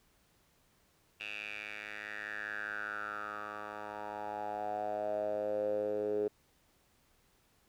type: tone with band-pass filter sweep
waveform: 10% pulse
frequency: 104.8 Hz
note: G#2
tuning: 16 cents sharp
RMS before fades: -38 dBFS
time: 1.2-6.28 s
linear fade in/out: 5 ms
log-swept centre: 2700 to 420 Hz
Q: 6.6
effects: pink hiss -70 dBFS RMS until 7.68 s